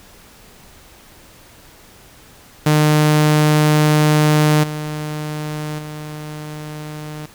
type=tone with level steps; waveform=sawtooth; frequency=151.8 Hz; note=D#3; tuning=42 cents flat; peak=-7 / -19 / -24 dBFS; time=2.66-7.26 s; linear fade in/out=5 ms; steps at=4.63 / 5.78 s; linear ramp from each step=10 ms; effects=pink hiss -45 dBFS RMS until 7.34 s